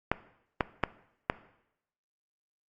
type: clicks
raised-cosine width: 0.5 ms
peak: -9 dBFS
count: 4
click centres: 0.116 / 0.608 / 0.837 / 1.299 s
effects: noise-tail reverb RT60 0.8 s tail -17 dB re dry + Opus 48 kbps